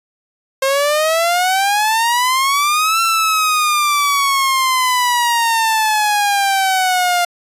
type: exponential two-way sweep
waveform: sawtooth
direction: up then down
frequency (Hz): 531 to 1351 to 699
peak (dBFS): -9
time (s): 0.62-7.25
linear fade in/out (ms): 5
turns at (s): 3.01
effects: resampled to 32000 Hz